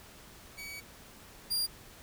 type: tone pair in turn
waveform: sawtooth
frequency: 2266 / 4790 Hz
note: C#7 / D8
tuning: +37 / +33 cents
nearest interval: octave + minor second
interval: 1296 cents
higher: second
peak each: -38 / -26 dBFS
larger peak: second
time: 0.57-0.81 / 1.5-1.67 s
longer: first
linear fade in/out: 20 ms
effects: pink hiss -53 dBFS RMS until 2.02 s